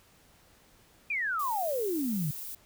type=exponential sweep; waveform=sine; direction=down; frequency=2489 to 140.6 Hz; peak=-28 dBFS; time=1.1-2.31 s; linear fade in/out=5 ms
type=noise; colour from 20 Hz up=violet; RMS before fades=-40 dBFS; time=1.39-2.55 s; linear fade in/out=5 ms
effects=pink hiss -61 dBFS RMS until 2.65 s